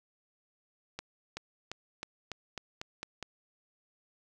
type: accelerating click train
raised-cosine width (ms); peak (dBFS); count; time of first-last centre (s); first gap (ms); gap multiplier
0.2; -21; 9; 0.99-3.227; 380; 0.91
effects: none